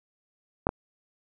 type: clicks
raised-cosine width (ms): 1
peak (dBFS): -8 / -13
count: 2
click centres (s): 0.669 / 0.691
effects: none